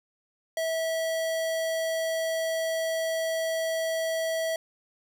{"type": "tone", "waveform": "square", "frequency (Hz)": 650, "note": "E5", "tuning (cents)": -24, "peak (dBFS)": -27, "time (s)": [0.57, 4.56], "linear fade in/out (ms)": 2, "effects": []}